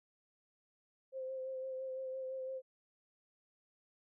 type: tone with vibrato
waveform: sine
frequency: 523.3 Hz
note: C5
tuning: in tune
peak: -39 dBFS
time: 1.12-2.62 s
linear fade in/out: 50 ms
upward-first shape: sine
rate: 5.9 Hz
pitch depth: 21 cents each way
effects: none